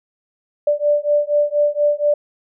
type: beating tone pair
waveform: sine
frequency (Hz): 586 / 590.2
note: D5 / D5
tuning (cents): -4 / +8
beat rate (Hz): 4.2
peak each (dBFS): -17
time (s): 0.67-2.14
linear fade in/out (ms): 5
effects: none